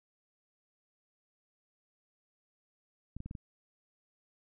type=clicks; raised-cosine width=5 ms; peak=-29 dBFS; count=5; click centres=3.166 / 3.204 / 3.26 / 3.311 / 3.352 s; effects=none